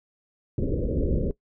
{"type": "low-pass noise", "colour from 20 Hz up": "pink", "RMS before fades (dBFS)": -25, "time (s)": [0.58, 1.31], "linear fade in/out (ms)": 2, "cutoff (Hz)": 560, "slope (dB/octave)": 96, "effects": ["noise-tail reverb RT60 0.1 s tail -19 dB re dry"]}